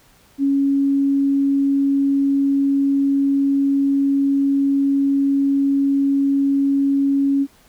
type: tone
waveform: sine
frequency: 277.2 Hz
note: C#4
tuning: in tune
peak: -14 dBFS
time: 0.38-7.47 s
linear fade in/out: 50 ms
effects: pink hiss -53 dBFS RMS until 7.68 s